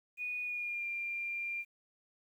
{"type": "tone with pitch glide", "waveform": "sine", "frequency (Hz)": [2467, 2386], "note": ["D#7", "D7"], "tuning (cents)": [-15, 27], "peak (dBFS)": -35, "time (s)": [0.17, 1.65], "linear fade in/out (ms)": 50, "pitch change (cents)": -58, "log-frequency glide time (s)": [0.43, 0.86], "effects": ["11-bit"]}